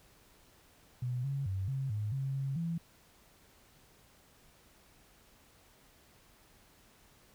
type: tone with pitch steps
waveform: sine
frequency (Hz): 124.3 / 138.2 / 95.7 / 134.8 / 105.4 / 135.4 / 136.3 / 167.2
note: B2 / C#3 / G2 / C#3 / G#2 / C#3 / C#3 / E3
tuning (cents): +12 / -5 / -41 / -48 / +26 / -40 / -29 / +25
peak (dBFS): -32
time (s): 1.02-2.78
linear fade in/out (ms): 5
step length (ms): 220
effects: pink hiss -63 dBFS RMS until 7.34 s